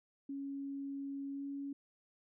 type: tone with pitch glide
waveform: sine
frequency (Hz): 277.2 to 279.6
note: C#4 to C#4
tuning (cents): 0 to +15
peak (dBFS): -39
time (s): 0.29-1.73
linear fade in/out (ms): 5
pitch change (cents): +15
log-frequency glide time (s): 1.32-1.44
effects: none